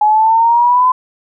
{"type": "exponential sweep", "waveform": "sine", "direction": "up", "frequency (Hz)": [839, 1022], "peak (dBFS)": -7, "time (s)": [0.01, 0.92], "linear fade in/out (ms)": 5, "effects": []}